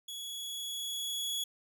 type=tone with level ramp; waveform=sawtooth; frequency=3366 Hz; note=G#7; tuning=23 cents sharp; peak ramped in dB=-37 to -29 dBFS; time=0.08-1.44 s; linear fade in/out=5 ms; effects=none